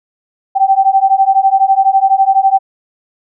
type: beating tone pair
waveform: sine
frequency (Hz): 770 / 782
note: G5 / G5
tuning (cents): -31 / -4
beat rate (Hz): 12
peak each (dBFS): -10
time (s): 0.55-2.59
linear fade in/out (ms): 20
effects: none